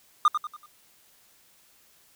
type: tone with echo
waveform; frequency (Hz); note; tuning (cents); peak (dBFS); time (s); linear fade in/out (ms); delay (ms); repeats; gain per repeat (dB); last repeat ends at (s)
triangle; 1215; D#6; -42; -13; 0.25-0.28; 2; 95; 4; -8; 0.66
effects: white hiss -60 dBFS RMS until 2.15 s